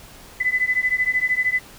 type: beating tone pair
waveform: sine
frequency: 2000 / 2013 Hz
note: B6 / B6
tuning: +21 / +33 cents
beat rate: 13 Hz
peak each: -21 dBFS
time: 0.4-1.6 s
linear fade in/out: 10 ms
effects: pink hiss -44 dBFS RMS until 1.78 s